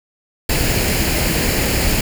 pink noise with comb filter, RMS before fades -17 dBFS, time 0.49-2.01 s, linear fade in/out 5 ms, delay 0.42 ms, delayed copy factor +0.5, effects none

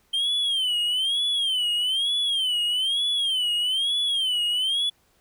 triangle tone with vibrato, 3136 Hz, G7, in tune, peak -20 dBFS, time 0.13-4.9 s, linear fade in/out 10 ms, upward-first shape sine, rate 1.1 Hz, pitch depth 150 cents each way, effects pink hiss -64 dBFS RMS until 5.2 s

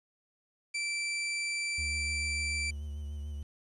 sawtooth tone, 2336 Hz, D7, 10 cents flat, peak -28 dBFS, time 0.74-2.71 s, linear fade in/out 10 ms
triangle tone with vibrato, 73.42 Hz, D2, in tune, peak -34 dBFS, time 1.78-3.43 s, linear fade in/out 5 ms, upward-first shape triangle, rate 6.8 Hz, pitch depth 52 cents each way
effects resampled to 24000 Hz + 10-bit

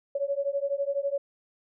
sine beating tone pair, 554.4 / 566.4 Hz, C#5 / C#5, 0 / +37 cents, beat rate 12 Hz, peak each -29 dBFS, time 0.15-1.18 s, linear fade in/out 5 ms, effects none

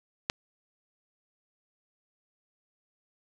click, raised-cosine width 0.2 ms, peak -9 dBFS, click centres 0.299 s, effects none

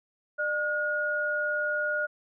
sine tone pair together, 600.1 / 1438 Hz, D5 / F#6, +37 / -50 cents, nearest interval octave + minor third, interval 1513 cents, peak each -31 / -27 dBFS, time 0.38-2.07 s, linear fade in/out 20 ms, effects none

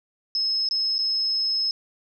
sine tone with dropouts, 5180 Hz, E8, 31 cents flat, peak -21 dBFS, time 0.35-1.71 s, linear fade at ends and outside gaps 1 ms, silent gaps 0.688-0.71 / 0.982-0.989 s, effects none

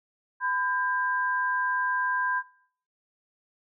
sine tone pair together, 1006 / 1597 Hz, B5 / G6, +32 / +32 cents, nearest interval minor sixth, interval 800 cents, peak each -27 dBFS, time 0.4-2.43 s, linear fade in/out 50 ms, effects noise-tail reverb RT60 0.6 s tail -22 dB re dry

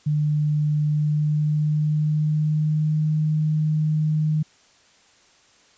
sine tone with pitch glide, 150 to 154.22 Hz, D3 to D#3, +37 to -15 cents, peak -18 dBFS, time 0.06-4.43 s, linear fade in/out 10 ms, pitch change +48 cents, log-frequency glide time 0.86-3.11 s, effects white hiss -56 dBFS RMS until 5.77 s + resampled to 16000 Hz

